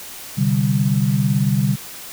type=chord; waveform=sine; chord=C suspended second; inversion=none; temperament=equal with one note detuned; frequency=128.79 / 146.83 / 196 Hz; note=C3 / D3 / G3; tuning=-27 / 0 / 0 cents; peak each=-19 dBFS; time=0.37-1.76 s; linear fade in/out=20 ms; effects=white hiss -35 dBFS RMS until 2.12 s